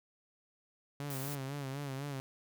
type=tone with vibrato; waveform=sawtooth; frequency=138.59 Hz; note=C#3; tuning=in tune; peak=-34 dBFS; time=1-2.2 s; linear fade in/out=0 ms; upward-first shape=sine; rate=4 Hz; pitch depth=81 cents each way
type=noise; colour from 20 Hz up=blue; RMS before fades=-44 dBFS; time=1.1-1.35 s; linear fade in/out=2 ms
effects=none